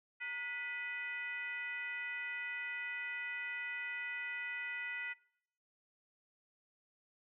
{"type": "tone with frequency modulation", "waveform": "sine", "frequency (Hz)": 1975.5, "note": "B6", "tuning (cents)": 0, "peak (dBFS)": -39, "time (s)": [0.2, 5.14], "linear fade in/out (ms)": 20, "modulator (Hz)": 524, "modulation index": 1, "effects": ["noise-tail reverb RT60 0.7 s tail -22 dB re dry"]}